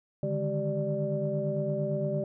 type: tone cluster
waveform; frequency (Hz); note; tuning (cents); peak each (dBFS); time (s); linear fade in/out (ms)
sine; 145.8 / 154.6 / 206.3 / 386.9 / 590; D3 / D#3 / G#3 / G4 / D5; -12 / -11 / -11 / -23 / +8; -32 / -36 / -35 / -35 / -31; 0.23-2.24; 2
effects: tanh soft clip ceiling -16 dBFS